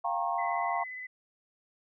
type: chord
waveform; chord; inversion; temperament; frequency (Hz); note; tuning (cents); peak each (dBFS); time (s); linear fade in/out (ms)
sine; G half-diminished seventh; third; equal with one note detuned; 698.5 / 784 / 932.3 / 1084.7; F5 / G5 / Bb5 / Db6; 0 / 0 / 0 / -38; -32 / -35 / -34 / -34; 0.04-0.84; 10
type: tone with vibrato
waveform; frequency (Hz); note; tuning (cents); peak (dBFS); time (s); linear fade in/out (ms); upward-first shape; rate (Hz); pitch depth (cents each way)
sine; 2014; B6; +33; -38; 0.38-1.07; 10; square; 17; 13
effects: none